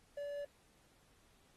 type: tone with quantisation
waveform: triangle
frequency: 575 Hz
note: D5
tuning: 37 cents flat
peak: -38 dBFS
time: 0.17-0.45 s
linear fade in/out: 5 ms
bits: 11
effects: pink hiss -70 dBFS RMS until 1.56 s + AAC 32 kbps